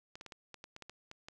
clicks, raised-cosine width 0.2 ms, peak -30 dBFS, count 11, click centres 0.155 / 0.211 / 0.263 / 0.322 / 0.543 / 0.641 / 0.764 / 0.823 / 0.896 / 1.114 / 1.285 s, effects none

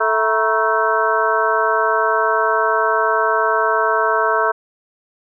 harmonic tone with a mistuned harmonic, 220 Hz, A3, in tune, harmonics 2 / 3 / 4 / 5 / 6 / 7, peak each -21 / -21 / -21 / -21 / -21 / -21 dBFS, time 0-4.52 s, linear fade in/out 10 ms, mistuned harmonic 4, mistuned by +130 cents, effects none

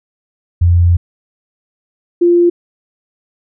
sine tone pair in turn, 86.8 / 347.2 Hz, F2 / F4, -10 / -10 cents, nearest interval 2 octaves, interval 2400 cents, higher second, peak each -6 dBFS, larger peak neither, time 0.61-0.97 / 2.21-2.5 s, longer first, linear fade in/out 10 ms, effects none

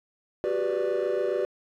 triangle chord, G major seventh, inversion third, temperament equal with one note detuned, 370 / 397.2 / 493.9 / 587.3 Hz, F#4 / G4 / B4 / D5, 0 / +23 / 0 / 0 cents, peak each -27 dBFS, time 0.44-1.45 s, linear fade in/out 0 ms, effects tanh soft clip ceiling -17 dBFS

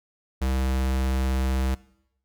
square tone, 65.41 Hz, C2, in tune, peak -23 dBFS, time 0.41-1.75 s, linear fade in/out 10 ms, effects noise-tail reverb RT60 0.8 s tail -21 dB re dry

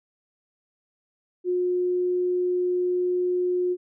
sine tone, 359.9 Hz, F#4, 48 cents flat, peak -21 dBFS, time 1.44-3.77 s, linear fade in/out 50 ms, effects none

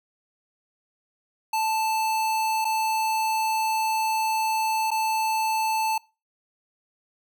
square tone with dropouts, 880 Hz, A5, in tune, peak -23 dBFS, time 1.53-5.98 s, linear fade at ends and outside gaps 5 ms, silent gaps 2.646-2.651 / 4.906-4.914 s, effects noise-tail reverb RT60 0.3 s tail -23 dB re dry

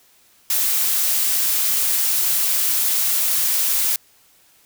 blue noise, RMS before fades -19 dBFS, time 0.5-3.96 s, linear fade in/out 2 ms, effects white hiss -55 dBFS RMS until 4.65 s

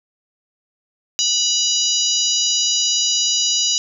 harmonic tone with a mistuned harmonic, 977 Hz, B5, 19 cents flat, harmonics 3 / 4 / 5 / 6 / 7, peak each -22 / -22 / -22 / -22 / -22 dBFS, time 1.19-3.78 s, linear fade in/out 0 ms, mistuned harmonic 7, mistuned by -30 cents, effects none

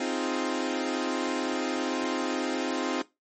sawtooth chord, F minor seventh, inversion second, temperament equal, 261.6 / 311.1 / 349.2 / 415.3 Hz, C4 / Eb4 / F4 / Ab4, 0 / 0 / 0 / 0 cents, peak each -27 / -29 / -29 / -33 dBFS, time 0-3.02 s, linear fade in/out 5 ms, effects noise-tail reverb RT60 0.2 s tail -17 dB re dry + MP3 32 kbps

